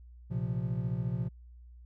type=chord; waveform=triangle; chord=Bb suspended second; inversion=none; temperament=equal; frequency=116.54 / 130.81 / 174.61 Hz; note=Bb2 / C3 / F3; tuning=0 / 0 / 0 cents; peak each=-32 / -32 / -34 dBFS; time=0.3-1.29 s; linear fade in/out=20 ms; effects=added 60 Hz sine -49 dBFS peak until 1.85 s